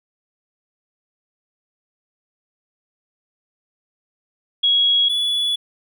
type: tone pair in turn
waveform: sine / triangle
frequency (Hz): 3322 / 3417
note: G#7 / G#7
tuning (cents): 0 / +49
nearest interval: unison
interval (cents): 49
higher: second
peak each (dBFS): -13 / -16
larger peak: first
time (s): 4.63-5.09 / 5.09-5.56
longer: second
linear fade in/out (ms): 10
effects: none